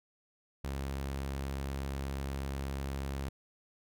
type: tone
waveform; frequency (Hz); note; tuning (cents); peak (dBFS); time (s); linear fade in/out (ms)
sawtooth; 68.3; C#2; -25; -31; 0.64-3.29; 5
effects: none